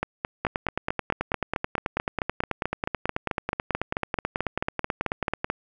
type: two click trains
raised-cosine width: 0.5 ms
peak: -10 / -10 dBFS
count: 47 / 26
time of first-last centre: 0.45-5.445 / 0.03-5.5 s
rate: 9.21 / 4.57 Hz
effects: none